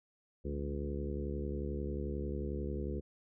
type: harmonic tone with a mistuned harmonic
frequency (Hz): 71.2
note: C#2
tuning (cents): +47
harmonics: 1 / 2 / 3 / 4 / 5 / 6 / 7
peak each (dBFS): -38 / -44 / -43 / -47 / -43 / -45 / -47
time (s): 0.44-3.01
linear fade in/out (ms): 20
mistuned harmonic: 2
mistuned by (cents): +69
effects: none